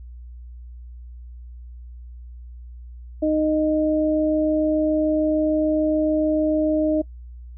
sine tone pair together, 309.2 / 617.6 Hz, D#4 / D#5, -11 / -13 cents, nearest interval octave, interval 1198 cents, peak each -19 / -21 dBFS, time 3.22-7.02 s, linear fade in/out 10 ms, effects noise-tail reverb RT60 0.1 s tail -23 dB re dry + added 60 Hz sine -36 dBFS peak until 7.57 s

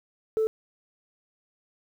sine tone, 439.4 Hz, A4, 2 cents flat, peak -20 dBFS, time 0.37-0.47 s, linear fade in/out 0 ms, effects tanh soft clip ceiling -18 dBFS + 9-bit

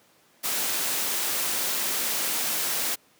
white noise, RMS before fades -27 dBFS, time 0.43-2.96 s, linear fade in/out 20 ms, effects pink hiss -60 dBFS RMS until 3.19 s + high-pass 200 Hz 12 dB/octave

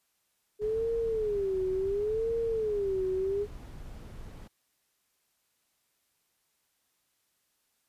sine tone with vibrato, 415.3 Hz, G#4, in tune, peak -27 dBFS, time 0.59-3.47 s, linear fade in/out 50 ms, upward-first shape sine, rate 0.7 Hz, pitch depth 180 cents each way
brown noise, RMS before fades -44 dBFS, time 0.61-4.48 s, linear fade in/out 10 ms
effects white hiss -75 dBFS RMS until 7.88 s + resampled to 32000 Hz

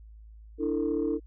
sine chord, D suspended second, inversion none, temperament equal with one note detuned, 293.7 / 329.6 / 447.7 Hz, D4 / E4 / A4, 0 / 0 / +30 cents, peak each -29 dBFS, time 0.58-1.2 s, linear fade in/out 50 ms, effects tanh soft clip ceiling -19 dBFS + added 54 Hz sine -46 dBFS peak until 1.26 s

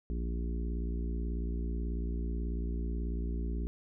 harmonic tone, 58.27 Hz, A#1, in tune, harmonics 1 / 3 / 4 / 5 / 6 / 7, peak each -32 / -42 / -44 / -46 / -48 / -49 dBFS, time 0.1-3.67 s, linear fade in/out 0 ms, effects none

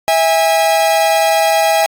45% pulse tone pair together, 652 / 817.4 Hz, E5 / G#5, -19 / -28 cents, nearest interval major third, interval 391 cents, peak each -13 dBFS, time 0.08-1.86 s, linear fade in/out 0 ms, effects AAC 64 kbps

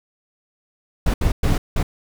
brown noise bursts at uneven times, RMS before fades -17 dBFS, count 4, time 1.06-1.14 / 1.21-1.32 / 1.43-1.58 / 1.76-1.83 s, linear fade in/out 5 ms, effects none

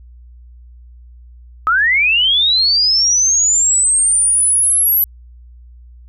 sine linear sweep, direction up, 1244.5 to 11840 Hz, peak -10 dBFS, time 1.67-5.04 s, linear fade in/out 0 ms, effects added 60 Hz sine -37 dBFS peak until 6.08 s

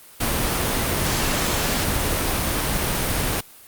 pink noise, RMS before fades -22 dBFS, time 0.2-3.41 s, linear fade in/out 10 ms, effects white hiss -46 dBFS RMS until 3.67 s + Opus 32 kbps

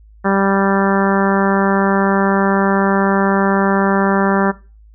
harmonic tone, 196 Hz, G3, in tune, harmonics 1 / 2 / 3 / 4 / 5 / 6 / 7 / 8 / 9, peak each -16 / -19 / -21 / -22 / -23 / -24 / -24 / -25 / -26 dBFS, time 0.24-4.52 s, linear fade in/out 20 ms, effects noise-tail reverb RT60 0.3 s tail -18 dB re dry + added 53 Hz sine -41 dBFS peak until 4.94 s

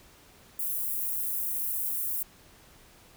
white high-pass noise, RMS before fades -31 dBFS, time 0.59-2.23 s, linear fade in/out 5 ms, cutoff 11000 Hz, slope 24 dB/octave, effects pink hiss -56 dBFS RMS until 3.16 s

